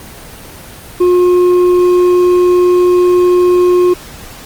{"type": "tone with hard clipping", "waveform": "triangle", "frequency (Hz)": 358.1, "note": "F4", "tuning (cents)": 43, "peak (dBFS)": -7, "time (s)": [1, 3.94], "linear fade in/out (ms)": 10, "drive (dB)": 8, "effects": ["pink hiss -32 dBFS RMS until 4.45 s", "Opus 24 kbps"]}